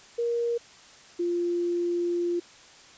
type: tone pair in turn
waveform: sine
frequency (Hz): 471 / 347.5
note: A#4 / F4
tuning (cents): +18 / -9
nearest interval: perfect fourth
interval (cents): 527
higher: first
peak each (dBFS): -24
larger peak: neither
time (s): 0.18-0.58 / 1.19-2.4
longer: second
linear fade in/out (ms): 10
effects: white hiss -51 dBFS RMS until 2.97 s + resampled to 16000 Hz